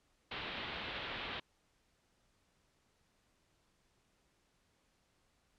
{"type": "low-pass noise", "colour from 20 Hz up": "white", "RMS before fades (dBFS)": -43, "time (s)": [0.31, 1.4], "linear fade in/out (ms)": 5, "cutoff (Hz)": 3800, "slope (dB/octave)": 48, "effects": ["pink hiss -75 dBFS RMS until 5.58 s", "low-pass 9000 Hz 12 dB/octave"]}